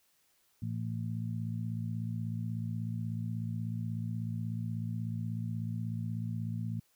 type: harmonic tone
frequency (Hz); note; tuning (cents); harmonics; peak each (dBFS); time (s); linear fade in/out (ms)
56.4; A1; +44; 2 / 3 / 4; -35 / -39 / -41; 0.62-6.8; 5
effects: white hiss -71 dBFS RMS until 6.95 s